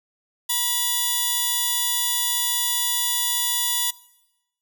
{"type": "tone pair together", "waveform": "5% pulse", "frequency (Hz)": [970, 3457], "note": ["B5", "A7"], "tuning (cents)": [-31, -31], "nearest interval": "octave + minor seventh", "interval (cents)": 2200, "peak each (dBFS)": -14, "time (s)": [0.49, 3.91], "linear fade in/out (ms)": 10, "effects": ["noise-tail reverb RT60 0.9 s tail -20 dB re dry"]}